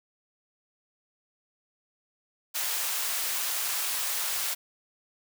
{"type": "high-pass noise", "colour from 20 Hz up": "white", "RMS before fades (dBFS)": -30, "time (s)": [2.54, 4.55], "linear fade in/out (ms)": 20, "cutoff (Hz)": 720, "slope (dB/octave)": 12, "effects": []}